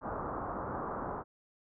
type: low-pass noise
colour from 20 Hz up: white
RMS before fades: -38 dBFS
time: 0.01-1.24 s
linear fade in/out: 50 ms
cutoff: 1300 Hz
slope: 48 dB/octave
effects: none